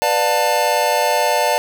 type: chord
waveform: square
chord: B half-diminished seventh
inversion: none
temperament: just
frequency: 493.9 / 592.7 / 711.2 / 889 Hz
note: B4 / D5 / F5 / A5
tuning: 0 / +16 / +31 / +18 cents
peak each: -24 / -20 / -22 / -19 dBFS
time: 0.02-1.58 s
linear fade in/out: 0 ms
effects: none